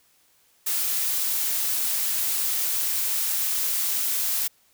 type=noise; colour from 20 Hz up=blue; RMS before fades=-25 dBFS; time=0.66-4.48 s; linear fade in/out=10 ms; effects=white hiss -62 dBFS RMS until 4.73 s